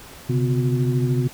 sine tone cluster, 129.7 / 143 / 249.3 / 361.3 Hz, C3 / D3 / B3 / F#4, -15 / -46 / +16 / -41 cents, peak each -19 / -26 / -26 / -27 dBFS, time 0.29-1.28 s, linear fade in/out 10 ms, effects pink hiss -42 dBFS RMS until 1.33 s

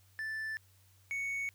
triangle tone pair in turn, 1760 / 2222 Hz, A6 / C#7, 0 / +4 cents, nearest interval major third, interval 404 cents, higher second, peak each -34 / -32 dBFS, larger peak second, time 0.19-0.57 / 1.11-1.49 s, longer neither, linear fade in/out 0 ms, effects added 95 Hz sine -63 dBFS peak until 1.54 s + white hiss -68 dBFS RMS until 1.54 s

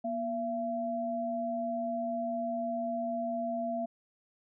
sine tone pair together, 239 / 676 Hz, A#3 / E5, +43 / +43 cents, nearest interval octave + tritone, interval 1800 cents, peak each -36 / -32 dBFS, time 0.04-3.86 s, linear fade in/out 10 ms, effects none

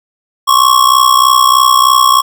square ring-modulated tone, 1100 Hz, C#6, 14 cents flat, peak -3 dBFS, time 0.47-2.22 s, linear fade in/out 20 ms, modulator 31.6 Hz, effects none

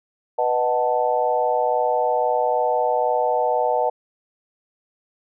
sine chord, B dominant seventh, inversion none, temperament equal with one note detuned, 493.9 / 616.2 / 740 / 880 Hz, B4 / D#5 / F#5 / A5, 0 / -17 / 0 / 0 cents, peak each -23 dBFS, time 0.38-3.9 s, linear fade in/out 10 ms, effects none

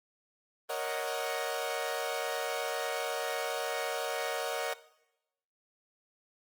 sawtooth chord, D# minor seventh, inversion second, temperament equal, 466.2 / 554.4 / 622.3 / 740 Hz, A#4 / C#5 / D#5 / F#5, 0 / 0 / 0 / 0 cents, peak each -34 dBFS, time 0.69-4.74 s, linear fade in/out 10 ms, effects noise-tail reverb RT60 0.9 s tail -18 dB re dry + Opus 24 kbps

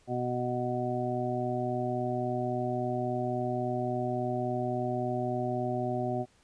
harmonic tone, 123.6 Hz, B2, 2 cents sharp, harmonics 1 / 2 / 3 / 5 / 6, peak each -35 / -35 / -35 / -35 / -35 dBFS, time 0.07-6.26 s, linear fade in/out 50 ms, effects pink hiss -65 dBFS RMS until 6.43 s + resampled to 22050 Hz

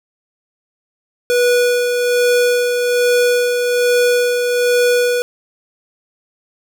square tone with tremolo, 488.2 Hz, B4, 20 cents flat, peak -11 dBFS, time 1.3-5.22 s, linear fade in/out 0 ms, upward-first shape sine, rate 1.2 Hz, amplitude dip 40%, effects none

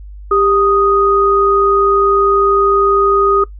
sine tone pair together, 397.2 / 1244.5 Hz, G4 / D#6, +23 / 0 cents, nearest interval octave + minor sixth, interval 1977 cents, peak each -12 / -11 dBFS, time 0.31-3.44 s, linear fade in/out 5 ms, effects noise-tail reverb RT60 0.1 s tail -19 dB re dry + added 50 Hz sine -29 dBFS peak until 3.59 s

